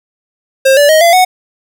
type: tone with pitch steps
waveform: square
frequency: 534 / 579 / 627.7 / 680.6 / 737.9 Hz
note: C5 / D5 / D#5 / F5 / F#5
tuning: +35 / -25 / +15 / -45 / -5 cents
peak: -5 dBFS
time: 0.65-1.25 s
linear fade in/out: 10 ms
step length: 120 ms
effects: none